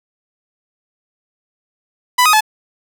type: tone with pitch steps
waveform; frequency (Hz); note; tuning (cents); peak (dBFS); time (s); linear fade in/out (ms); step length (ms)
sawtooth; 994 / 1250 / 862; B5 / D#6 / A5; +11 / +8 / -36; -5; 2.18-2.408; 10; 76
effects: none